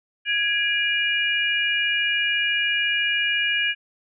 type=tone cluster; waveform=sine; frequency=1660 / 2394 / 2880 Hz; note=G#6 / D7 / F#7; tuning=-1 / +33 / -47 cents; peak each=-24 dBFS; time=0.25-3.75 s; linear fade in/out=50 ms; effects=none